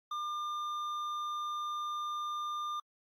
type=tone with hard clipping; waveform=sine; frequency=1200 Hz; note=D6; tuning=37 cents sharp; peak=-36 dBFS; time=0.11-2.8 s; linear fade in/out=5 ms; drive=7 dB; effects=AAC 64 kbps